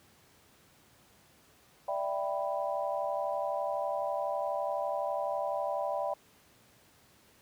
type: chord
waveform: sine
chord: E minor seventh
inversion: third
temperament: equal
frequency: 587.3 / 659.3 / 784 / 987.8 Hz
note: D5 / E5 / G5 / B5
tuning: 0 / 0 / 0 / 0 cents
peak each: -34 / -36 / -36 / -38 dBFS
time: 1.88-6.14 s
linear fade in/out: 5 ms
effects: pink hiss -62 dBFS RMS until 7.41 s + high-pass 80 Hz 12 dB/octave